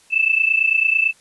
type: tone pair together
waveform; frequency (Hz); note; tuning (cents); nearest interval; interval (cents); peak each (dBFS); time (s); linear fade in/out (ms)
sine; 2621 / 2650; E7 / E7; -11 / +9; unison; 20; -17; 0.1-1.13; 50
effects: white hiss -53 dBFS RMS until 1.2 s + resampled to 24000 Hz